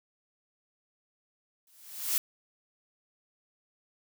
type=noise with exponential growth; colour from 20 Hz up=blue; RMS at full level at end=-25 dBFS; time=1.67-2.18 s; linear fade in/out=2 ms; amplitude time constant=110 ms; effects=none